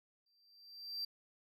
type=tone with exponential growth; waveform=triangle; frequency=4699 Hz; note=D8; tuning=in tune; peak=-35 dBFS; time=0.26-1.05 s; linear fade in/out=5 ms; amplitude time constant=170 ms; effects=none